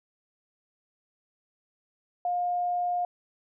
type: tone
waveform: sine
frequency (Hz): 710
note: F5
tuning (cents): +28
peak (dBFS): -25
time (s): 2.25-3.05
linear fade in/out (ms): 2
effects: none